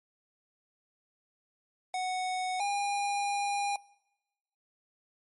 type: tone pair in turn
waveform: square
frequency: 740 / 809.2 Hz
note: F#5 / G#5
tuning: 0 / -45 cents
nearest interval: major second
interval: 155 cents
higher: second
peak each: -31 / -29 dBFS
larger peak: second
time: 1.94-2.6 / 2.6-3.76 s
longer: second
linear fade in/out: 2 ms
effects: noise-tail reverb RT60 1.0 s tail -24 dB re dry + MP3 48 kbps